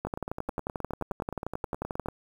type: two click trains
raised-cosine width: 1 ms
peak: -17 / -20 dBFS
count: 24 / 20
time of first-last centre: 0.05-2.085 / 0.07-2.06 s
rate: 11.3 / 9.55 Hz
effects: 8-bit